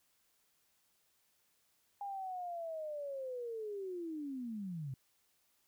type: linear sweep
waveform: sine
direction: down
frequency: 813 to 125.5 Hz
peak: -39 dBFS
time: 2.01-4.94 s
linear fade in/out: 2 ms
effects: white hiss -75 dBFS RMS until 5.67 s